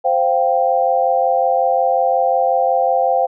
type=chord; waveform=sine; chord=C suspended fourth; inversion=none; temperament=equal; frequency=523.3 / 698.5 / 784 Hz; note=C5 / F5 / G5; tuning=0 / 0 / 0 cents; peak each=-17 dBFS; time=0.04-3.27 s; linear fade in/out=20 ms; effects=none